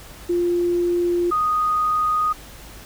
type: tone pair in turn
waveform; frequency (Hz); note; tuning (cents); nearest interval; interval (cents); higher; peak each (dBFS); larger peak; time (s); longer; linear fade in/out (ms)
sine; 349.2 / 1241.5; F4 / D#6; 0 / -4; octave + minor seventh; 2196; second; -17; neither; 0.29-1.31 / 1.31-2.33; neither; 10
effects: added 50 Hz sine -44 dBFS peak until 2.85 s + pink hiss -42 dBFS RMS until 2.85 s